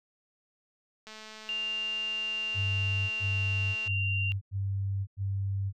click train, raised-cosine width 0.2 ms, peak -29 dBFS, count 610, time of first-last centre 1.07-3.876 s, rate 217 Hz
sine tone with pitch glide, 2794 to 2771 Hz, F7 to F7, 0 to -14 cents, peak -30 dBFS, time 1.49-4.32 s, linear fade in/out 0 ms, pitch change -14 cents, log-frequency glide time 2.06-3.36 s
sine tone bursts, 98.1 Hz, G2, 2 cents sharp, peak -28 dBFS, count 5, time 2.54-5.728 s, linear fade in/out 50 ms, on 560 ms, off 97 ms
effects none

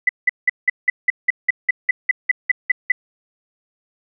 sine tone bursts, 1998 Hz, B6, 20 cents sharp, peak -10 dBFS, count 15, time 0.07-2.92 s, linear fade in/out 5 ms, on 22 ms, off 180 ms, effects none

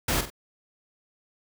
pink noise with echo, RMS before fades -25 dBFS, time 0.08-0.21 s, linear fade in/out 5 ms, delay 46 ms, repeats 2, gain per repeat -9 dB, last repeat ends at 0.302 s, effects none

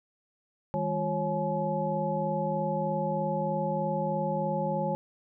sine tone cluster, 160 / 203.2 / 355.8 / 547 / 852 Hz, D#3 / G#3 / F4 / C#5 / G#5, +49 / -38 / +32 / -23 / +44 cents, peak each -33 / -34 / -39 / -31 / -32 dBFS, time 0.74-4.95 s, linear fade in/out 0 ms, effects none

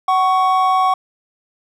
triangle tone pair together, 750.8 / 1108.7 Hz, F#5 / C#6, +25 / 0 cents, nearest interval perfect fifth, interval 675 cents, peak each -13 dBFS, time 0.08-0.94 s, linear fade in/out 5 ms, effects none

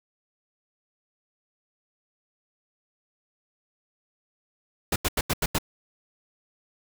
pink noise bursts, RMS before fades -24 dBFS, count 6, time 4.92-5.585 s, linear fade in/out 5 ms, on 40 ms, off 85 ms, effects none

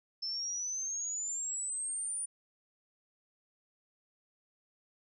sine exponential sweep, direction up, 5274 to 9490 Hz, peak -34 dBFS, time 0.22-2.26 s, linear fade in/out 10 ms, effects none

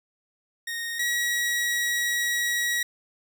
sawtooth tone pair in turn, 1859 / 1913.5 Hz, A#6 / A#6, -5 / +45 cents, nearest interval minor second, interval 50 cents, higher second, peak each -26 / -20 dBFS, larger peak second, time 0.67-0.99 / 0.99-2.83 s, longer second, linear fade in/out 5 ms, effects none

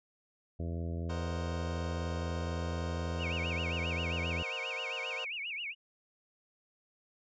harmonic tone, 84 Hz, E2, 33 cents sharp, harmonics 1 / 2 / 3 / 4 / 5 / 6 / 7 / 8, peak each -35 / -41 / -45 / -47 / -49 / -51 / -52 / -53 dBFS, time 0.59-4.43 s, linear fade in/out 10 ms
25% pulse chord, C half-diminished seventh, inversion third, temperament equal with one note detuned, 466.2 / 523.3 / 620.5 / 740 Hz, Bb4 / C5 / Eb5 / Gb5, 0 / 0 / -5 / 0 cents, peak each -43 / -40 / -44 / -45 dBFS, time 1.09-5.25 s, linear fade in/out 10 ms
sine tone with vibrato, 2523 Hz, D#7, 23 cents sharp, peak -36 dBFS, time 3.18-5.75 s, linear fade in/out 50 ms, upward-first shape sine, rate 7.5 Hz, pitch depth 250 cents each way
effects resampled to 16000 Hz

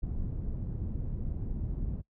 pink low-pass noise, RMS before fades -34 dBFS, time 0.02-2.02 s, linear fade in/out 20 ms, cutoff 170 Hz, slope 12 dB/octave, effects noise-tail reverb RT60 0.1 s tail -21 dB re dry

